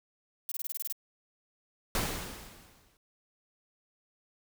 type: noise bursts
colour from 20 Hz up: violet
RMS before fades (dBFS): -35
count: 9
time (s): 0.49-0.925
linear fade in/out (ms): 2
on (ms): 27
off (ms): 24
type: noise with exponential decay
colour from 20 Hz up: pink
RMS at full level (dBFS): -29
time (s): 1.95-2.97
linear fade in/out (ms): 1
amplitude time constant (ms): 220
effects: none